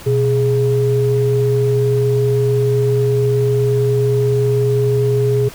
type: tone pair together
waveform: sine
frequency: 123.67 / 415.3 Hz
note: B2 / G#4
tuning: +3 / 0 cents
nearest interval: octave + major sixth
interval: 2097 cents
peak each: -14 dBFS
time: 0.06-5.49 s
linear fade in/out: 10 ms
effects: tanh soft clip ceiling -4 dBFS + pink hiss -36 dBFS RMS until 5.54 s